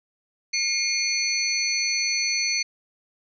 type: tone cluster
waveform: sine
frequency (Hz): 2154 / 2416 / 4395 / 6100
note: C7 / D7 / C#8 / G8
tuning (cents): +50 / +48 / -16 / -48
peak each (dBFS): -28 / -30 / -25 / -28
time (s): 0.53-2.63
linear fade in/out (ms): 10
effects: none